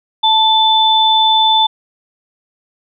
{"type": "tone pair together", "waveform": "sine", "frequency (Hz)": [880, 3520], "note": ["A5", "A7"], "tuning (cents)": [0, 0], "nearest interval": "2 octaves", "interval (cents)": 2400, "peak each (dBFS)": -11, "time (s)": [0.23, 1.67], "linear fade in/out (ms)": 10, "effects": []}